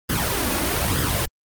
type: noise with flanger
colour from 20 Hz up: pink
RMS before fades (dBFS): -21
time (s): 0.09-1.26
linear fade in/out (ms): 10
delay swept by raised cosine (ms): 0.6 to 3.6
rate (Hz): 1.1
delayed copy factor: +0.6
effects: high-pass 60 Hz 12 dB/octave + Opus 32 kbps